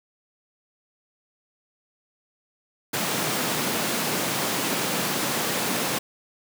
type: high-pass noise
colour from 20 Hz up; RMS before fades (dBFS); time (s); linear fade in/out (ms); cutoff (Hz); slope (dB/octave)
pink; -26; 2.93-5.99; 10; 150; 24
effects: none